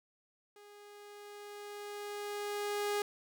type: tone with level ramp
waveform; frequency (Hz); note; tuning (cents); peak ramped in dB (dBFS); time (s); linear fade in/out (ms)
sawtooth; 411.8; G#4; -15; -51 to -27; 0.56-3.02; 2
effects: none